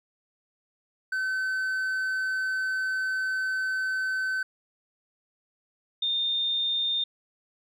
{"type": "tone pair in turn", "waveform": ["triangle", "sine"], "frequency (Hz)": [1527, 3632], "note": ["G6", "A#7"], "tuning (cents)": [-46, -46], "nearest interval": "octave + minor third", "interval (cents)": 1500, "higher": "second", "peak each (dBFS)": -24, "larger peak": "neither", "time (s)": [[1.12, 4.43], [6.02, 7.04]], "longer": "first", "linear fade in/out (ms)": 5, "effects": []}